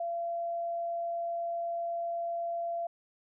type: tone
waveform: sine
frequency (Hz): 682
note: F5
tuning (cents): -41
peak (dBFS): -31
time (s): 0-2.87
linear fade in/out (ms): 5
effects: none